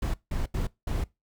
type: noise bursts at uneven times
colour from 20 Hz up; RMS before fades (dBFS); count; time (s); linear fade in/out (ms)
brown; -28; 4; 0.02-0.14 / 0.31-0.46 / 0.54-0.67 / 0.87-1.04; 5
effects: noise-tail reverb RT60 0.2 s tail -21 dB re dry